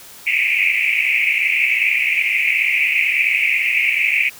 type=band-pass noise; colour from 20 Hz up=white; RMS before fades=-17 dBFS; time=0.26-4.3 s; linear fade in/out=20 ms; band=2100 to 2600 Hz; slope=96 dB/octave; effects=white hiss -40 dBFS RMS until 4.39 s